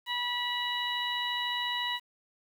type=harmonic tone; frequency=974 Hz; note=B5; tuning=24 cents flat; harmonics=1 / 2 / 3 / 4; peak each=-35 / -35 / -35 / -35 dBFS; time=0.06-2 s; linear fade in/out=50 ms; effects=9-bit